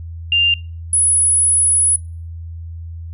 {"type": "tone pair in turn", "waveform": "sine", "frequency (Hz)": [2794, 10178], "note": ["F7", "D#9"], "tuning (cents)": [0, 38], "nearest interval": "octave + minor seventh", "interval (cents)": 2238, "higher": "second", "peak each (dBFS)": -11, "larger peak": "neither", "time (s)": [[0.32, 0.54], [0.93, 1.96]], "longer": "second", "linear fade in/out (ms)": 2, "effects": ["noise-tail reverb RT60 0.4 s tail -25 dB re dry", "added 83 Hz sine -27 dBFS peak until 3.13 s"]}